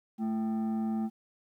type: tone with frequency modulation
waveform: sine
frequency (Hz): 220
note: A3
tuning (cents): 0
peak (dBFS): -26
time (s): 0.18-1.1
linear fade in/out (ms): 50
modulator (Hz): 560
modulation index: 0.41
effects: tanh soft clip ceiling -27 dBFS + 11-bit